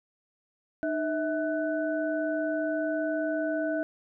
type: tone cluster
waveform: sine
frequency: 305.8 / 647 / 1495 Hz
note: D#4 / E5 / F#6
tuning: -30 / -32 / +17 cents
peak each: -30 / -29 / -36 dBFS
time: 0.83-3.83 s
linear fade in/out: 0 ms
effects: none